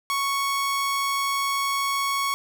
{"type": "tone", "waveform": "sawtooth", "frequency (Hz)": 1108.7, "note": "C#6", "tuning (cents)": 0, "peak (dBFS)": -19, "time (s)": [0.1, 2.34], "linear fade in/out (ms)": 0, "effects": []}